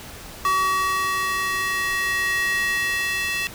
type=tone with high-pass filter sweep; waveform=square; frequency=378.7 Hz; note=F#4; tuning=40 cents sharp; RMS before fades=-23 dBFS; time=0.45-3.47 s; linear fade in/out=0 ms; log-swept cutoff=1200 to 2300 Hz; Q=3.8; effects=pink hiss -39 dBFS RMS until 3.54 s